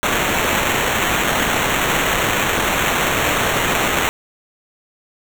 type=noise with sample-and-hold; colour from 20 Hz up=violet; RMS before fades=-18 dBFS; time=0.03-4.09 s; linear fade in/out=0 ms; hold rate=4900 Hz; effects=none